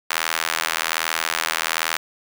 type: tone with high-pass filter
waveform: sawtooth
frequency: 81.2 Hz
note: E2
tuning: 26 cents flat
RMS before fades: -24 dBFS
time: 0.1-1.97 s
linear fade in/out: 5 ms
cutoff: 1400 Hz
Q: 0.99
effects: none